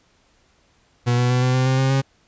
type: tone with pitch steps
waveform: 40% pulse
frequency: 121.3 / 123.21 / 125.14 / 127.11 / 129.11 / 131.14 / 133.2 / 135.29 Hz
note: B2 / B2 / B2 / C3 / C3 / C3 / C3 / C#3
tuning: -31 / -4 / +23 / -50 / -23 / +4 / +31 / -42 cents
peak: -15 dBFS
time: 1.06-2.02 s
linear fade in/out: 20 ms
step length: 120 ms
effects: pink hiss -60 dBFS RMS until 2.27 s + resampled to 16000 Hz